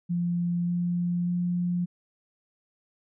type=tone with pitch steps; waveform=sine; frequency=173.7 / 175.01 / 176.33 Hz; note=F3 / F3 / F3; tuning=-9 / +4 / +17 cents; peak=-24 dBFS; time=0.09-1.86 s; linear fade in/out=20 ms; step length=590 ms; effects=none